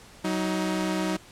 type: tone pair together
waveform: sawtooth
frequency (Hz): 187.08 / 315.3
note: F#3 / D#4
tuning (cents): +19 / +23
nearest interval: major sixth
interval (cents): 904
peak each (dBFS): -24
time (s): 0.24-1.17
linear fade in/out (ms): 10
effects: pink hiss -50 dBFS RMS until 1.31 s + low-pass 10000 Hz 12 dB/octave